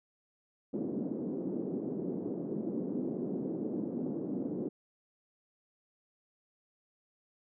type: band-pass noise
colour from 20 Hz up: white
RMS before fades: -36 dBFS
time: 0.73-4.69 s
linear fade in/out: 10 ms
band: 190 to 360 Hz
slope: 24 dB/octave
effects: none